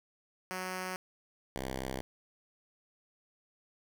5% pulse tone pair in turn, 185 / 65.41 Hz, F#3 / C2, 0 / 0 cents, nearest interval octave + tritone, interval 1800 cents, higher first, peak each -25 dBFS, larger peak neither, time 0.51-0.96 / 1.56-2.01 s, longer neither, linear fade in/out 0 ms, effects none

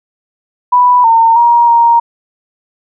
sine tone with pitch steps, 987 / 911 / 945 / 935 Hz, B5 / A#5 / A#5 / A#5, -1 / -40 / +23 / +5 cents, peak -4 dBFS, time 0.72-2 s, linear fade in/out 10 ms, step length 320 ms, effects none

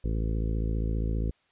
harmonic tone, 55 Hz, A1, in tune, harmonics 1 / 2 / 3 / 4 / 5 / 6 / 7 / 8 / 9, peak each -27 / -33 / -37 / -39 / -41 / -43 / -44 / -45 / -46 dBFS, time 0.04-1.31 s, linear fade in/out 5 ms, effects white hiss -68 dBFS RMS until 1.51 s + resampled to 8000 Hz

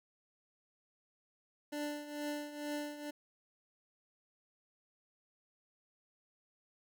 25% pulse tone with tremolo, 294.7 Hz, D4, 6 cents sharp, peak -32 dBFS, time 1.72-3.11 s, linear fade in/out 10 ms, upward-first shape triangle, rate 2.2 Hz, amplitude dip 75%, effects none

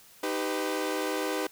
sawtooth chord, Eb augmented, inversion none, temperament equal with one note detuned, 311.1 / 392 / 503.1 Hz, Eb4 / G4 / B4, 0 / 0 / +32 cents, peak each -29 dBFS, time 0.23-1.47 s, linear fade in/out 5 ms, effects white hiss -55 dBFS RMS until 1.51 s

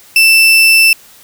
35% pulse tone, 2660 Hz, E7, 15 cents sharp, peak -3 dBFS, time 0.16-0.93 s, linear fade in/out 2 ms, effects white hiss -41 dBFS RMS until 1.23 s

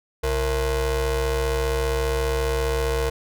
40% pulse ring-modulated tone, 200.3 Hz, G3, 38 cents sharp, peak -17 dBFS, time 0.23-3.1 s, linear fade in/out 10 ms, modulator 263 Hz, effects none

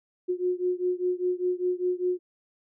sine beating tone pair, 359.4 / 364.4 Hz, F4 / F#4, +50 / -26 cents, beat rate 5 Hz, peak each -27 / -28 dBFS, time 0.28-2.19 s, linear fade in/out 20 ms, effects none

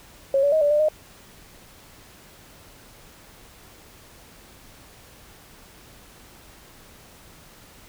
sine tone with pitch steps, 546 / 571 / 629 / 582 / 596 / 616 Hz, C#5 / D5 / D#5 / D5 / D5 / D#5, -26 / -49 / +19 / -16 / +25 / -17 cents, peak -16 dBFS, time 0.34-0.886 s, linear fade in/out 2 ms, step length 91 ms, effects pink hiss -49 dBFS RMS until 7.88 s

